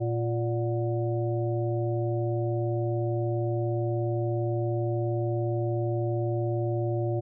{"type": "harmonic tone with a mistuned harmonic", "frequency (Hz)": 116.54, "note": "A#2", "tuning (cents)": 0, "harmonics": [1, 3, 5, 6], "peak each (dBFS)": [-27, -30, -34, -39], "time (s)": [0, 7.21], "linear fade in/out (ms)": 20, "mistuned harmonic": 6, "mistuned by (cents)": 84, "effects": []}